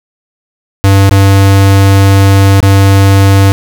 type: tone with dropouts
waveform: square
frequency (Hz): 98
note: G2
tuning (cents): 0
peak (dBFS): -3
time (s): 0.84-3.52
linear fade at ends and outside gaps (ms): 0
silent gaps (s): 1.094-1.111 / 2.604-2.628
effects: none